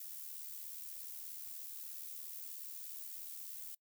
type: noise with amplitude modulation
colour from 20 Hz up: violet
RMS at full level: -45 dBFS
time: 0-3.75 s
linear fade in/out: 5 ms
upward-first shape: sine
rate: 76.8 Hz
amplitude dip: 50%
effects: noise-tail reverb RT60 0.1 s tail -24 dB re dry